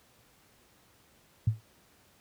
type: tone with exponential decay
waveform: sine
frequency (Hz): 110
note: A2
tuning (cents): 0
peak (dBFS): -18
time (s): 1.47-1.61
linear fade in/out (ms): 5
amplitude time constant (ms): 29
effects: pink hiss -63 dBFS RMS until 2.2 s + high-pass 60 Hz 12 dB/octave